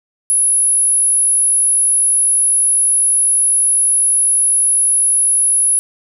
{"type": "tone", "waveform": "sine", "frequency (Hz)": 10548, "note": "E9", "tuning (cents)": 0, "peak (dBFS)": -10, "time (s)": [0.3, 5.79], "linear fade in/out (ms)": 0, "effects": []}